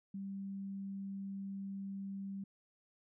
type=tone; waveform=sine; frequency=196 Hz; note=G3; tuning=in tune; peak=-40 dBFS; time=0.14-2.44 s; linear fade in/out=5 ms; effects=none